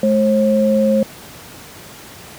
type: tone pair together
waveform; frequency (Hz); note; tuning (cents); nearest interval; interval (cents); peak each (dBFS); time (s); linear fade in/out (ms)
sine; 213.8 / 537; A3 / C5; -49 / +45; octave + major third; 1594; -14; 0.03-1.03; 2
effects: pink hiss -37 dBFS RMS until 2.38 s + high-pass 80 Hz 12 dB/octave